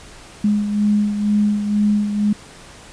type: beating tone pair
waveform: sine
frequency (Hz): 207.7 / 209.8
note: G#3 / G#3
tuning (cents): 0 / +18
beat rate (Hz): 2.1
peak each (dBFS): -15 / -23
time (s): 0.44-2.33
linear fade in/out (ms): 5
effects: pink hiss -41 dBFS RMS until 2.92 s + resampled to 22050 Hz